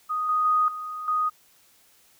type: tone with level steps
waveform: sine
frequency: 1244 Hz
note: D#6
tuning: 1 cent flat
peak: -24 / -20 / -18 / -31 / -21 dBFS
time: 0.09-1.3 s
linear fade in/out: 20 ms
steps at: 0.29 / 0.45 / 0.68 / 1.08 s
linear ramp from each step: 2 ms
effects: white hiss -59 dBFS RMS until 2.19 s